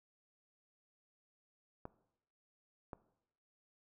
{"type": "clicks", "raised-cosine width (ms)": 1, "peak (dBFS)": -30, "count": 2, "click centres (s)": [1.854, 2.932], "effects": ["noise-tail reverb RT60 0.8 s tail -18 dB re dry"]}